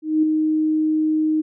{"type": "tone with ADSR envelope", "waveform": "sine", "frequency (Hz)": 311.1, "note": "D#4", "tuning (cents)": 0, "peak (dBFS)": -12, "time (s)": [0.02, 1.42], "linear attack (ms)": 210, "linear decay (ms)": 4, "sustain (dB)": -4, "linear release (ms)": 18, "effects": []}